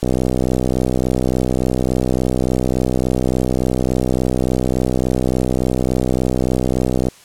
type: click train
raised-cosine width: 2 ms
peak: -4 dBFS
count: 449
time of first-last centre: 0.03-7.085 s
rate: 63.5 Hz
effects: white hiss -45 dBFS RMS until 7.24 s + low-pass 10000 Hz 12 dB/octave